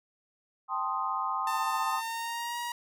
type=chord; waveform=sine; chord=A half-diminished seventh; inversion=third; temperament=equal; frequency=784 / 880 / 1046.5 / 1244.5 Hz; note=G5 / A5 / C6 / Eb6; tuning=0 / 0 / 0 / 0 cents; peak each=-36 / -37 / -32 / -33 dBFS; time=0.68-2.02 s; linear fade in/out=50 ms
type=tone with pitch glide; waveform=sawtooth; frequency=895 to 953.7 Hz; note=A5 to A#5; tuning=+29 to +39 cents; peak=-29 dBFS; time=1.47-2.72 s; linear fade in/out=2 ms; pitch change=+110 cents; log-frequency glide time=1.89-2.58 s
effects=none